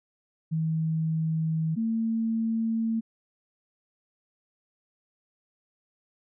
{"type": "tone pair in turn", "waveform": "sine", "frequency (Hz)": [160, 225.4], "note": ["D#3", "A3"], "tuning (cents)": [49, 42], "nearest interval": "tritone", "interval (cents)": 593, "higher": "second", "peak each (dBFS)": -24, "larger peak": "neither", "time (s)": [[0.51, 1.76], [1.76, 3.01]], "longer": "neither", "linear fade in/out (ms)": 20, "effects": []}